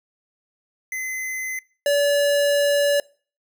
square tone pair in turn, 2044 / 573.6 Hz, C7 / D5, -41 / -41 cents, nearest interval octave + minor seventh, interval 2200 cents, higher first, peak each -26 / -17 dBFS, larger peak second, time 0.92-1.59 / 1.86-3 s, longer second, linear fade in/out 2 ms, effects noise-tail reverb RT60 0.4 s tail -24 dB re dry

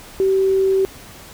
sine tone, 384.4 Hz, G4, 34 cents flat, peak -13 dBFS, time 0.2-0.85 s, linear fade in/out 0 ms, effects pink hiss -40 dBFS RMS until 1.33 s

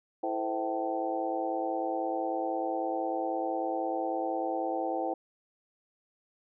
harmonic tone with a mistuned harmonic, 110 Hz, A2, in tune, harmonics 3 / 4 / 5 / 6 / 7 / 8, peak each -35 / -41 / -35 / -38 / -33 / -42 dBFS, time 0.23-5.14 s, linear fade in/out 5 ms, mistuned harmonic 5, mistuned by -110 cents, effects none

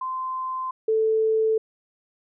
sine tone pair in turn, 1036 / 440.5 Hz, C6 / A4, -17 / +2 cents, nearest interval octave + minor third, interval 1481 cents, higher first, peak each -26 / -18 dBFS, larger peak second, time 0.01-0.71 / 0.88-1.58 s, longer neither, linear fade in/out 5 ms, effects none

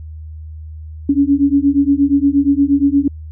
sine beating tone pair, 277.2 / 285.7 Hz, C#4 / D4, 0 / -48 cents, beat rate 8.5 Hz, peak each -13 dBFS, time 1.09-3.08 s, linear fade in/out 5 ms, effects added 78 Hz sine -28 dBFS peak until 3.31 s

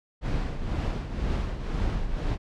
brown noise with tremolo, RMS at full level -25 dBFS, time 0.21-2.38 s, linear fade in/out 50 ms, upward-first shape triangle, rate 2 Hz, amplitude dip 65%, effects low-pass 5000 Hz 12 dB/octave

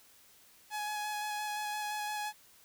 sawtooth tone with vibrato, 841 Hz, G#5, 22 cents sharp, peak -31 dBFS, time 0.7-2.33 s, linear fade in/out 50 ms, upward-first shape square, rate 5.8 Hz, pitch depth 11 cents each way, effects white hiss -61 dBFS RMS until 2.64 s

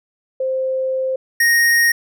sine / square tone pair in turn, 523.3 / 1864.8 Hz, C5 / A#6, 0 / 0 cents, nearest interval octave + minor seventh, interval 2200 cents, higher second, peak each -17 / -12 dBFS, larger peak second, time 0.4-1.16 / 1.4-1.92 s, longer first, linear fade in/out 5 ms, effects none

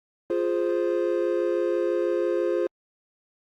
triangle chord, F minor, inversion none, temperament equal, 349.2 / 415.3 / 523.3 Hz, F4 / Ab4 / C5, 0 / 0 / 0 cents, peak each -23 / -26 / -25 dBFS, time 0.3-2.67 s, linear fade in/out 2 ms, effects Opus 24 kbps

